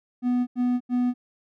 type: tone bursts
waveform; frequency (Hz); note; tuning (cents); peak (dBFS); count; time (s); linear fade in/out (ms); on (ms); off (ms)
triangle; 246.9; B3; 0; -18; 3; 0.22-1.14; 50; 250; 85
effects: none